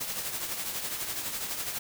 white noise with tremolo, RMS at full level -32 dBFS, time 0-1.79 s, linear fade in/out 10 ms, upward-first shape triangle, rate 12 Hz, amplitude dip 55%, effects none

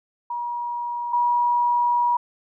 sine tone pair in turn, 957 / 962.5 Hz, A#5 / B5, +45 / -45 cents, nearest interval unison, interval 10 cents, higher second, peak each -25 / -17 dBFS, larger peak second, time 0.3-1.13 / 1.13-2.17 s, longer second, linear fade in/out 5 ms, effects none

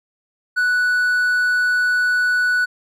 triangle tone, 1480 Hz, F#6, in tune, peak -13 dBFS, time 0.56-2.66 s, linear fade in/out 20 ms, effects none

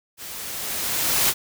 white noise with level ramp, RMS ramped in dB -37 to -18 dBFS, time 0.17-1.34 s, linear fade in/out 50 ms, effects none

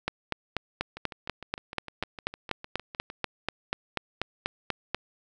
two click trains, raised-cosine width 0.3 ms, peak -23 / -11 dBFS, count 15 / 21, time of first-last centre 0.97-3.101 / 0.08-4.946 s, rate 6.57 / 4.11 Hz, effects none

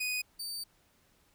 sawtooth tone pair in turn, 2489 / 4605 Hz, D#7 / D8, 0 / -35 cents, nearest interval major seventh, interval 1065 cents, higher second, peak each -28 / -34 dBFS, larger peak first, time 0-0.22 / 0.39-0.64 s, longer second, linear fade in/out 10 ms, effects pink hiss -68 dBFS RMS until 1.34 s

